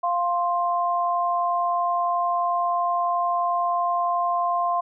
sine tone pair together, 698.5 / 1050.5 Hz, F5 / C6, 0 / +7 cents, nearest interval perfect fifth, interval 707 cents, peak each -23 dBFS, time 0.03-4.81 s, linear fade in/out 10 ms, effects none

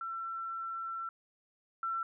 sine tone pair in turn, 1346 / 1346 Hz, E6 / E6, +36 / +36 cents, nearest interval unison, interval 0 cents, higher neither, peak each -36 / -32 dBFS, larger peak second, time 0.01-1.09 / 1.83-2.03 s, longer first, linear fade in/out 2 ms, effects none

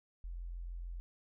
sine tone, 43.27 Hz, F1, 15 cents flat, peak -40 dBFS, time 0.24-1 s, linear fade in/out 0 ms, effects none

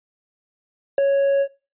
triangle tone with ADSR envelope, 554.4 Hz, C#5, in tune, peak -8 dBFS, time 0.98-1.48 s, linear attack 3 ms, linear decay 4 ms, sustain -5 dB, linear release 65 ms, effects noise-tail reverb RT60 0.3 s tail -18 dB re dry + resampled to 8000 Hz

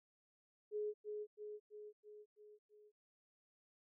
sine tone with echo, 420.9 Hz, G#4, 23 cents sharp, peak -38 dBFS, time 0.71-0.94 s, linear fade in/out 50 ms, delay 330 ms, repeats 6, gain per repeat -4 dB, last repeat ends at 2.92 s, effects none

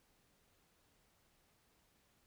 silence, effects pink hiss -74 dBFS RMS until 2.26 s

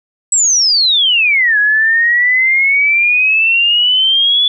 sine exponential two-way sweep, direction down then up, 7920 to 1661.2 to 3458 Hz, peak -8 dBFS, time 0.32-4.48 s, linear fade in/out 2 ms, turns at 1.58 s, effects none

